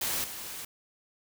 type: noise with level steps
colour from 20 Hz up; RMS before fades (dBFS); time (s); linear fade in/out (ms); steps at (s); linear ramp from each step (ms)
white; -31 / -40; 0.01-0.65; 5; 0.24; 2
effects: none

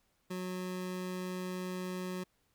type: tone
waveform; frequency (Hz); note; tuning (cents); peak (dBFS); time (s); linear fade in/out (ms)
25% pulse; 183.1; F#3; -18; -33; 0.3-2.24; 10
effects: pink hiss -75 dBFS RMS until 2.54 s

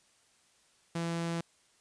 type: tone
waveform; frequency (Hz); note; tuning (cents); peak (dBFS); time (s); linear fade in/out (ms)
sawtooth; 168; E3; +33; -28; 0.95-1.41; 5
effects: white hiss -67 dBFS RMS until 1.8 s + resampled to 22050 Hz

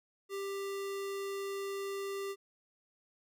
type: tone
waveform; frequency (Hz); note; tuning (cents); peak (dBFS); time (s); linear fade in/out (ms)
square; 394.8; G4; +12; -37; 0.29-2.36; 50
effects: none

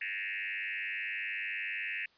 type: tone with frequency modulation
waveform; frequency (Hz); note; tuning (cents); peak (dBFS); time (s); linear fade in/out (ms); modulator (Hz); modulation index
sine; 2217; C#7; 0; -34; 0.01-2.06; 5; 99.7; 5.1
effects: white hiss -66 dBFS RMS until 2.17 s + resampled to 11025 Hz

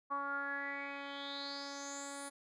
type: tone with low-pass filter sweep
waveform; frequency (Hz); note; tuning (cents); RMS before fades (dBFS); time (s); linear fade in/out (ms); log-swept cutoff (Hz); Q
10% pulse; 280.6; C#4; +21; -42; 0.1-2.3; 20; 1100 to 10000; 7.9
effects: none

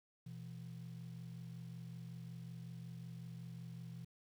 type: ring-modulated tone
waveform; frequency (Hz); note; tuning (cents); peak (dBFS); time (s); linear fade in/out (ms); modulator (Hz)
triangle; 145.9; D3; -11; -40; 0.26-4.05; 5; 22.7
effects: tanh soft clip ceiling -42 dBFS + 11-bit

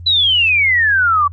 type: exponential sweep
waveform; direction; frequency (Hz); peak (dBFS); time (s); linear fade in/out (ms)
sine; down; 4017 to 1128; -10; 0.06-1.28; 10
effects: added 87 Hz sine -29 dBFS peak until 1.32 s + Opus 32 kbps

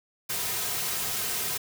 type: noise with comb filter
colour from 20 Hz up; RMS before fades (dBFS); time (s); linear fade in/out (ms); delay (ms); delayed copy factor
white; -30; 0.29-1.58; 10; 3.5; -0.6
effects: none

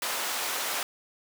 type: high-pass noise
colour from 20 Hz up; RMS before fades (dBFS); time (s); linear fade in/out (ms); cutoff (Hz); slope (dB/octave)
pink; -31; 0.02-0.83; 2; 680; 12
effects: none

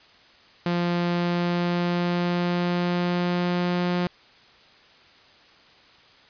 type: tone with pitch glide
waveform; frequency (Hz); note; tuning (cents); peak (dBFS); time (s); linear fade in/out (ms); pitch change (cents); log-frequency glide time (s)
sawtooth; 174 to 177.45; F3 to F3; -6 to +28; -18; 0.66-4.07; 2; +34; 1.06-3.94
effects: white hiss -53 dBFS RMS until 6.29 s + resampled to 11025 Hz

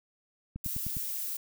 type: click train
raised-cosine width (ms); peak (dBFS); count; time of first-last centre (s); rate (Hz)
5; -25; 5; 0.56-0.969; 9.79
type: noise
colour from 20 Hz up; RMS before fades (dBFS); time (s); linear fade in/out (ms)
violet; -35; 0.64-1.37; 5
effects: none

